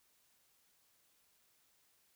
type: silence
effects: white hiss -73 dBFS RMS until 2.15 s